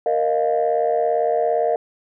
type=chord; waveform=sine; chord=Bb suspended fourth; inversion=none; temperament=just; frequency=466.2 / 621.6 / 699.2 Hz; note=Bb4 / Eb5 / F5; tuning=0 / -2 / +2 cents; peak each=-20 dBFS; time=0.06-1.76 s; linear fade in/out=2 ms; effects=tanh soft clip ceiling -10 dBFS